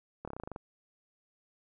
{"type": "slowing click train", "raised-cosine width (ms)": 1, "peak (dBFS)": -26, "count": 10, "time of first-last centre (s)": [0.25, 0.561], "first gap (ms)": 26, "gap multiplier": 1.07, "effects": []}